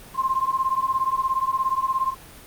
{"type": "beating tone pair", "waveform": "sine", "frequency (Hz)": [1048, 1065], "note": ["C6", "C6"], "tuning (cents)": [2, 30], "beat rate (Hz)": 17, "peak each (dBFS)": -23, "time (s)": [0.14, 2.15], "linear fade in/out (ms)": 50, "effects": ["pink hiss -44 dBFS RMS until 2.46 s", "Opus 32 kbps"]}